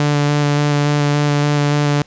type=tone with vibrato; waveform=sawtooth; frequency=146 Hz; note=D3; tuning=10 cents flat; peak=-9 dBFS; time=0-2.02 s; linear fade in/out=2 ms; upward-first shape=square; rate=3.5 Hz; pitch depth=10 cents each way; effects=pink hiss -49 dBFS RMS until 2.06 s + resampled to 16000 Hz